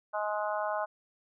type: harmonic tone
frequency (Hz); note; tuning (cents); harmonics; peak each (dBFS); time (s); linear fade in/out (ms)
210; G#3; +19; 3 / 4 / 5 / 6 / 7; -33 / -35 / -37 / -39 / -40; 0.13-0.86; 20
effects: none